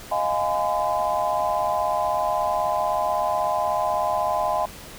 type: chord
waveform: sine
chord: F minor seventh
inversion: third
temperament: equal with one note detuned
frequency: 622.3 / 698.5 / 830.6 / 1019.7 Hz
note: Eb5 / F5 / Ab5 / C6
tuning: 0 / 0 / 0 / -45 cents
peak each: -26 dBFS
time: 0.11-4.66 s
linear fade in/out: 10 ms
effects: pink hiss -41 dBFS RMS until 4.98 s